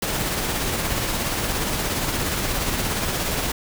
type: noise with tremolo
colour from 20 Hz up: pink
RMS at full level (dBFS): -23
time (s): 0.02-3.52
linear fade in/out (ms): 5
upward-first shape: sine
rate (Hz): 17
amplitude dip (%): 30
effects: none